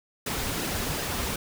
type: noise with flanger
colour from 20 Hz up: pink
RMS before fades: -30 dBFS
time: 0.26-1.36 s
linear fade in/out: 5 ms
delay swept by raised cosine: 0.88 to 6.48 ms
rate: 2.7 Hz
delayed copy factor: -0.55
effects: none